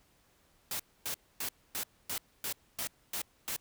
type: noise bursts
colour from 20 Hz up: white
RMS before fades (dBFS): -36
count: 9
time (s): 0.71-3.564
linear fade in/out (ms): 2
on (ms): 86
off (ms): 260
effects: pink hiss -68 dBFS RMS until 3.6 s